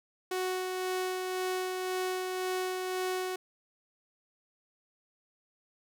sawtooth tone with tremolo, 370 Hz, F#4, in tune, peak -26 dBFS, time 0.31-3.36 s, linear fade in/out 5 ms, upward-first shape sine, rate 1.9 Hz, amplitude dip 30%, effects none

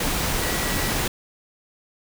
sine tone in noise, 1936 Hz, B6, 35 cents flat, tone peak -32 dBFS, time 0.42-0.91 s, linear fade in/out 5 ms, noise pink, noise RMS -24 dBFS, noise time 0-1.08 s, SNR -11 dB, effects none

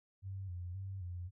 sine tone with vibrato, 92.5 Hz, F#2, in tune, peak -40 dBFS, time 0.22-1.31 s, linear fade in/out 50 ms, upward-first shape square, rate 1.9 Hz, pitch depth 73 cents each way, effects none

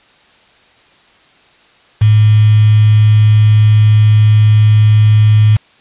sine tone with quantisation, 107.1 Hz, A2, 46 cents flat, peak -4 dBFS, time 2.01-5.57 s, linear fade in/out 10 ms, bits 4, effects white hiss -47 dBFS RMS until 5.8 s + resampled to 8000 Hz

